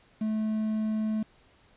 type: tone with quantisation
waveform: triangle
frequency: 216.9 Hz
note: A3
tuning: 25 cents flat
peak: -24 dBFS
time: 0.21-1.23 s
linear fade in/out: 5 ms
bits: 8
effects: pink hiss -61 dBFS RMS until 1.76 s + resampled to 8000 Hz